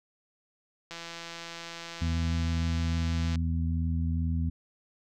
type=click train; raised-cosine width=0.2 ms; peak=-23 dBFS; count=412; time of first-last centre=0.91-3.356 s; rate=168 Hz
type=harmonic tone; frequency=82.41 Hz; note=E2; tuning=in tune; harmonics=1 / 2 / 3; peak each=-27 / -33 / -35 dBFS; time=2.01-4.5 s; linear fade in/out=10 ms
effects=none